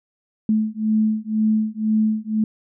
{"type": "beating tone pair", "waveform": "sine", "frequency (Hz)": [215.9, 217.9], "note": ["A3", "A3"], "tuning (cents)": [-33, -17], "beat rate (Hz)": 2, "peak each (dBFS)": -20, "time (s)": [0.49, 2.44], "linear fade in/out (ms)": 2, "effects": []}